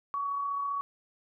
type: tone with amplitude modulation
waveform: sine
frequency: 1126 Hz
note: C#6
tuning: 27 cents sharp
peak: -28 dBFS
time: 0.14-0.81 s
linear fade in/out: 0 ms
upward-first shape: sine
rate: 35.2 Hz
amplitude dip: 30%
effects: none